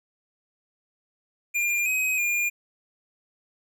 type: tone with pitch steps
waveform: square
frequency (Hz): 2402 / 2526 / 2413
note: D7 / D#7 / D7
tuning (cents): +38 / +26 / +46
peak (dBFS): -23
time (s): 1.54-2.5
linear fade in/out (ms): 20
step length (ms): 320
effects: none